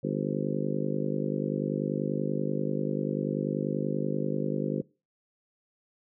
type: harmonic tone with a mistuned harmonic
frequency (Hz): 50.3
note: G1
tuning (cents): +45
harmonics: 3 / 4 / 5 / 6 / 7 / 8 / 9 / 10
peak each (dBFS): -33 / -34 / -35 / -36 / -36 / -37 / -38 / -38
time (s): 0.03-4.82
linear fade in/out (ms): 10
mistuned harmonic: 10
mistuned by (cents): +53
effects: noise-tail reverb RT60 0.3 s tail -21 dB re dry